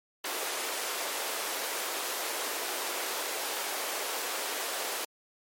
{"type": "high-pass noise", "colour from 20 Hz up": "pink", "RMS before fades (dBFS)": -34, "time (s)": [0.24, 5.05], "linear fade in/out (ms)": 5, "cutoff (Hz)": 400, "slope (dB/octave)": 24, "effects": ["MP3 64 kbps"]}